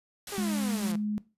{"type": "low-pass noise", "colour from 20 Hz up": "white", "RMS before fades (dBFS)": -41, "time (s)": [0.27, 0.92], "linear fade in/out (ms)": 2, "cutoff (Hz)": 12000, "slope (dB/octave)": 24}
{"type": "exponential sweep", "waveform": "sawtooth", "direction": "down", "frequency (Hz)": [415.3, 164.81], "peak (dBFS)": -31, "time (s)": [0.32, 0.96], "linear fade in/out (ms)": 2}
{"type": "tone with pitch glide", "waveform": "sine", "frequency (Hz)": [207.7, 210], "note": ["G#3", "G#3"], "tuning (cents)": [0, 19], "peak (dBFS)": -27, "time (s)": [0.38, 1.18], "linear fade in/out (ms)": 0, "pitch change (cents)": 19, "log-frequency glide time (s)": [0.7, 1.02]}
{"effects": ["noise-tail reverb RT60 0.3 s tail -19 dB re dry", "resampled to 32000 Hz"]}